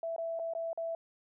sine tone with dropouts, 662 Hz, E5, 7 cents sharp, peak -33 dBFS, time 0.03-0.95 s, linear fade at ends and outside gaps 2 ms, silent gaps 0.163-0.181 / 0.391-0.396 / 0.536-0.55 / 0.731-0.775 s, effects none

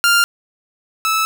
sawtooth tone pair in turn, 1396.9 / 1308 Hz, F6 / E6, 0 / -14 cents, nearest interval minor second, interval 114 cents, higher first, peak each -7 / -11 dBFS, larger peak first, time 0.04-0.24 / 1.05-1.25 s, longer neither, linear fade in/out 0 ms, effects none

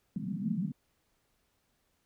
pink band-pass noise, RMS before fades -34 dBFS, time 0.16-0.72 s, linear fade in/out 2 ms, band 160 to 220 Hz, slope 48 dB/octave, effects pink hiss -75 dBFS RMS until 2.05 s

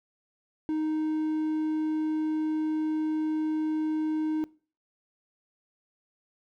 triangle tone, 311.1 Hz, D#4, in tune, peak -24 dBFS, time 0.69-4.44 s, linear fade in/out 0 ms, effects noise-tail reverb RT60 0.4 s tail -22 dB re dry

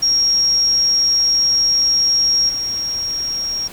sine tone with level steps, 5588 Hz, F8, in tune, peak -12 / -19 dBFS, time 0.02-3.68 s, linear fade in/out 10 ms, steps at 2.49 s, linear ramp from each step 2 ms, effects pink hiss -37 dBFS RMS until 3.72 s

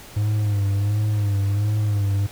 triangle tone with vibrato, 102.8 Hz, G#2, 17 cents flat, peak -16 dBFS, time 0.16-2.27 s, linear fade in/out 10 ms, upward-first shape sine, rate 1.4 Hz, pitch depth 63 cents each way, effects pink hiss -42 dBFS RMS until 2.31 s

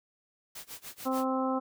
white noise with tremolo, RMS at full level -42 dBFS, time 0.55-1.25 s, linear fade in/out 5 ms, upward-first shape sine, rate 6.8 Hz, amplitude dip 95%
harmonic tone, 261.8 Hz, C4, 1 cent sharp, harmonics 1 / 2 / 3 / 4 / 5, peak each -30 / -33 / -35 / -36 / -37 dBFS, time 1.05-1.6 s, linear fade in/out 20 ms
effects none

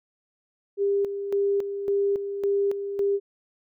sine tone with tremolo, 400 Hz, G4, 35 cents sharp, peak -20 dBFS, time 0.77-3.2 s, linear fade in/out 50 ms, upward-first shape square, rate 1.8 Hz, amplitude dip 60%, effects none

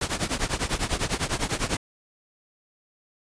pink noise with tremolo, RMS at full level -23 dBFS, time 0.01-1.77 s, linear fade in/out 5 ms, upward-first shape triangle, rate 10 Hz, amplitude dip 95%, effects resampled to 22050 Hz

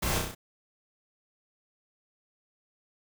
pink noise with echo, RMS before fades -30 dBFS, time 0.02-0.19 s, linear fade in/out 10 ms, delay 32 ms, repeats 5, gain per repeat -3 dB, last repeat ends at 0.35 s, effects none

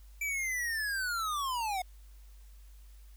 square linear sweep, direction down, 2340 to 715 Hz, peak -32 dBFS, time 0.21-1.82 s, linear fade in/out 5 ms, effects added 50 Hz sine -50 dBFS peak until 3.16 s + white hiss -66 dBFS RMS until 3.16 s

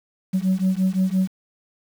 sine beating tone pair, 185 / 190.8 Hz, F#3 / G3, 0 / -47 cents, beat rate 5.8 Hz, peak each -19 dBFS, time 0.33-1.29 s, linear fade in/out 20 ms, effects tanh soft clip ceiling -14 dBFS + 7-bit

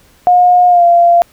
sine tone with pitch glide, 717 to 690.2 Hz, F5 to F5, +45 to -21 cents, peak -4 dBFS, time 0.27-1.22 s, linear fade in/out 0 ms, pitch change -66 cents, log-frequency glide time 0.68-0.84 s, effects pink hiss -48 dBFS RMS until 1.32 s

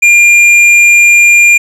sine tone with hard clipping, 2400 Hz, D7, 37 cents sharp, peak -3 dBFS, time 0.02-1.58 s, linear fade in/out 10 ms, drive 6 dB, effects none

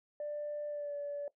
sine tone with pitch glide, 591 to 576.5 Hz, D5 to D5, +11 to -32 cents, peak -35 dBFS, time 0.2-1.28 s, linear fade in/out 2 ms, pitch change -43 cents, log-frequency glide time 0.68-0.95 s, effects noise-tail reverb RT60 0.1 s tail -17 dB re dry + tanh soft clip ceiling -32 dBFS

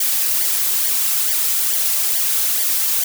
blue noise with flanger, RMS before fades -18 dBFS, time 0-3.04 s, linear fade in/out 5 ms, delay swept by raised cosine 0.75 to 4.15 ms, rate 2.3 Hz, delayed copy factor -0.75, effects none

